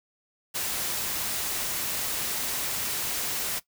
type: noise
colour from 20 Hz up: white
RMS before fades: -30 dBFS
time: 0.54-3.6 s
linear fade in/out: 20 ms
effects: noise-tail reverb RT60 0.1 s tail -17 dB re dry